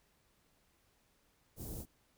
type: band-stop noise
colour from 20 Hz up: pink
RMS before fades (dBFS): -44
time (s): 1.56-1.86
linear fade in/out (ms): 50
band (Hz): 390 to 10000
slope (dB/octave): 12
effects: pink hiss -73 dBFS RMS until 2.17 s